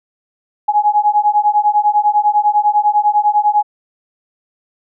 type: beating tone pair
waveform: sine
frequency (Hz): 830.6 / 840.6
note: G#5 / G#5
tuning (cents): 0 / +21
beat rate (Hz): 10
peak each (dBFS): -13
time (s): 0.68-3.63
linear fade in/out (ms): 10
effects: none